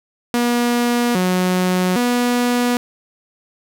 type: tone with pitch steps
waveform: sawtooth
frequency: 240.2 / 182.8 / 243.7 Hz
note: B3 / F#3 / B3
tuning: -48 / -21 / -23 cents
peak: -11 dBFS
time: 0.34-2.77 s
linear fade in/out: 0 ms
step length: 810 ms
effects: none